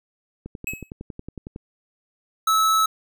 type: click train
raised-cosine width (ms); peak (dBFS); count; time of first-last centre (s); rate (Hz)
3; -21; 13; 0.46-1.561; 10.9
type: tone with exponential decay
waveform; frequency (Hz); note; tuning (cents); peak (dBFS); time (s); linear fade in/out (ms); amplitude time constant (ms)
square; 2569; E7; -45; -23; 0.67-0.9; 1; 50
type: tone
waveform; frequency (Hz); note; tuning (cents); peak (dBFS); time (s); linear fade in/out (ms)
square; 1302; E6; -22; -17; 2.47-2.86; 5
effects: none